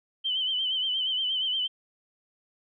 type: tone with vibrato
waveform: sine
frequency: 3066 Hz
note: G7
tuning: 39 cents flat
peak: -25 dBFS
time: 0.24-1.68 s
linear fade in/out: 20 ms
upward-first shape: sine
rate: 8.5 Hz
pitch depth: 59 cents each way
effects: none

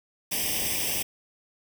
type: noise with comb filter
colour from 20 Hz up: white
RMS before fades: -28 dBFS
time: 0.31-1.03 s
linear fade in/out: 10 ms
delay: 0.36 ms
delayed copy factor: +1
effects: none

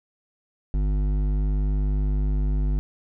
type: tone with hard clipping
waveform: sine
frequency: 50.2 Hz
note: G1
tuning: 42 cents sharp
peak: -22 dBFS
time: 0.74-2.79 s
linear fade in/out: 0 ms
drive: 11 dB
effects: none

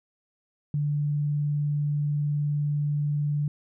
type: tone with vibrato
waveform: sine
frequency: 146.83 Hz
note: D3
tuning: in tune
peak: -23 dBFS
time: 0.74-3.48 s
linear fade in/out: 2 ms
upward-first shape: triangle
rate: 20 Hz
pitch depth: 19 cents each way
effects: none

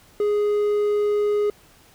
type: tone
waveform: triangle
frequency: 415.3 Hz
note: G#4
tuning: in tune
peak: -16 dBFS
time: 0.2-1.5 s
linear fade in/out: 2 ms
effects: pink hiss -53 dBFS RMS until 1.94 s

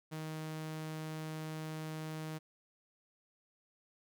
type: tone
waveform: sawtooth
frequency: 156.9 Hz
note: D#3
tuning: 15 cents sharp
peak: -36 dBFS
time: 0.11-2.39 s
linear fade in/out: 20 ms
effects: none

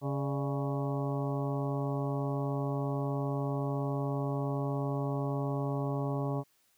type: harmonic tone with a mistuned harmonic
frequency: 138.7 Hz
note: C#3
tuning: 1 cent sharp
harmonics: 1 / 2 / 3 / 4 / 5 / 6 / 7 / 8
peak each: -32 / -37 / -39 / -40 / -44 / -44 / -47 / -45 dBFS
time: 0.01-6.44 s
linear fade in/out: 50 ms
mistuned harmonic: 4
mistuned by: +93 cents
effects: white hiss -70 dBFS RMS until 6.77 s

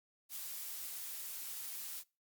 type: noise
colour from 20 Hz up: blue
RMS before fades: -44 dBFS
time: 0.29-2.04 s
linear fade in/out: 50 ms
effects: noise-tail reverb RT60 0.3 s tail -24 dB re dry + Opus 48 kbps

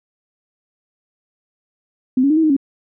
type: tone with pitch steps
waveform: sine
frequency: 256.4 / 279.2 / 308.7 / 322.4 / 310.1 / 275.5 Hz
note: C4 / C#4 / D#4 / E4 / D#4 / C#4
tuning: -35 / +13 / -14 / -38 / -6 / -11 cents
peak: -11 dBFS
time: 2.17-2.566 s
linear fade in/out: 5 ms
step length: 66 ms
effects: none

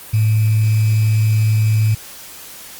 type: tone with sample-and-hold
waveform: sine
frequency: 108.6 Hz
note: A2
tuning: 22 cents flat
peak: -11 dBFS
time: 0.13-1.95 s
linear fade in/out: 10 ms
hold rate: 2450 Hz
effects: white hiss -36 dBFS RMS until 2.79 s + Opus 32 kbps

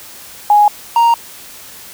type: tone pair in turn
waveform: sine / triangle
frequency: 830.6 / 932.3 Hz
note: G#5 / A#5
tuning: 0 / 0 cents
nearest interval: major second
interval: 200 cents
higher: second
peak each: -5 dBFS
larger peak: neither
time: 0.5-0.68 / 0.96-1.14 s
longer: neither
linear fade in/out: 2 ms
effects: white hiss -35 dBFS RMS until 1.93 s

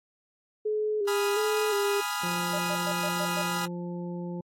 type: tone with vibrato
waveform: sine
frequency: 415.3 Hz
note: G#4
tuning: in tune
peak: -25 dBFS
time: 0.65-2.01 s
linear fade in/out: 10 ms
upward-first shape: square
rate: 1.4 Hz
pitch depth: 47 cents each way
type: chord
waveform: sawtooth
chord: F half-diminished seventh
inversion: first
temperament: equal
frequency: 830.6 / 987.8 / 1244.5 / 1396.9 Hz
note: Ab5 / Cb6 / Eb6 / F6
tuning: 0 / 0 / 0 / 0 cents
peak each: -31 dBFS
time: 1.07-3.66 s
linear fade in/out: 10 ms
type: harmonic tone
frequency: 174.9 Hz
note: F3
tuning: 3 cents sharp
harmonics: 1 / 2 / 3 / 5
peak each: -33 / -39 / -43 / -47 dBFS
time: 2.23-4.41 s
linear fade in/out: 5 ms
type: tone bursts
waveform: sine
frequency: 600 Hz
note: D5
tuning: 37 cents sharp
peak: -31 dBFS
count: 6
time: 2.53-3.422 s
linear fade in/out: 5 ms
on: 57 ms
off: 110 ms
effects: AAC 48 kbps

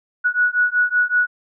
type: beating tone pair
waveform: sine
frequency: 1464 / 1469.3 Hz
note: F#6 / F#6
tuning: -19 / -13 cents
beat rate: 5.3 Hz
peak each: -18 / -18 dBFS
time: 0.24-1.27 s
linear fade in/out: 20 ms
effects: none

